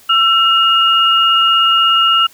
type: tone pair together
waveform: sine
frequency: 1341.7 / 2852 Hz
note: E6 / F7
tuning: +30 / +36 cents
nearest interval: octave + minor second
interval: 1306 cents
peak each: -11 dBFS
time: 0.09-2.27 s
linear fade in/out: 10 ms
effects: white hiss -45 dBFS RMS until 2.33 s